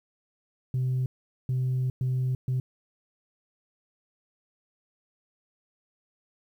sine tone bursts at uneven times, 128.4 Hz, C3, 32 cents flat, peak -22 dBFS, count 4, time 0.74-1.06 / 1.49-1.9 / 2.01-2.35 / 2.48-2.6 s, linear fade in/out 2 ms, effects tanh soft clip ceiling -22 dBFS + 10-bit

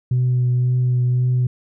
sine tone with vibrato, 124.9 Hz, B2, 20 cents sharp, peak -13 dBFS, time 0.11-1.47 s, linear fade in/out 5 ms, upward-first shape triangle, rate 1.9 Hz, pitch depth 17 cents each way, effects tanh soft clip ceiling -12 dBFS

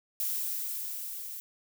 violet noise with level ramp, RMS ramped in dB -31 to -41 dBFS, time 0.2-1.4 s, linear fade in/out 0 ms, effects none

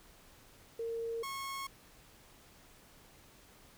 sine / sawtooth tone pair in turn, 459.2 / 1092.2 Hz, A#4 / C#6, -26 / -26 cents, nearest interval octave + minor third, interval 1500 cents, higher second, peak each -35 / -35 dBFS, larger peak neither, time 0.79-1.23 / 1.23-1.67 s, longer neither, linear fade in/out 5 ms, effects pink hiss -60 dBFS RMS until 3.77 s

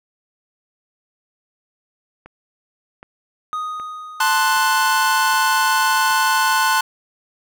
click train, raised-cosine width 0.5 ms, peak -24 dBFS, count 6, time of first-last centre 2.26-6.106 s, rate 1.3 Hz
triangle tone with exponential decay, 1244.5 Hz, D#6, in tune, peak -19 dBFS, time 3.53-5.56 s, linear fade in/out 0 ms, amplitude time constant 440 ms
45% pulse chord, F# diminished, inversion first, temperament equal, 880 / 1046.5 / 1480 Hz, A5 / C6 / F#6, 0 / 0 / 0 cents, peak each -19 dBFS, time 4.2-6.81 s, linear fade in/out 5 ms
effects none

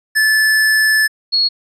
square / sine tone pair in turn, 1741 / 4328 Hz, A6 / C#8, -19 / -42 cents, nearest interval octave + major third, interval 1577 cents, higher second, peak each -11 dBFS, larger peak neither, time 0.15-1.08 / 1.32-1.49 s, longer first, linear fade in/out 20 ms, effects resampled to 32000 Hz

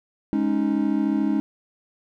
triangle chord, Ab suspended fourth, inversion none, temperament equal with one note detuned, 208.5 / 277.2 / 311.1 Hz, Ab3 / Db4 / Eb4, +7 / 0 / 0 cents, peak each -22 dBFS, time 0.33-1.4 s, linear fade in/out 0 ms, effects none

